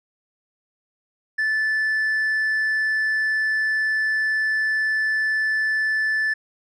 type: tone with hard clipping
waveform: triangle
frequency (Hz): 1749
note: A6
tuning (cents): -11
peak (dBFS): -18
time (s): 1.38-6.34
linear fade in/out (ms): 10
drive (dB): 1
effects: none